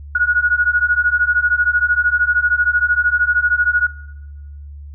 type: beating tone pair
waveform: sine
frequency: 1446 / 1459 Hz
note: F#6 / F#6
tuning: -40 / -25 cents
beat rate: 13 Hz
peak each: -16 dBFS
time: 0.15-3.87 s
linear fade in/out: 5 ms
effects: noise-tail reverb RT60 1.0 s tail -20 dB re dry + added 72 Hz sine -31 dBFS peak until 4.94 s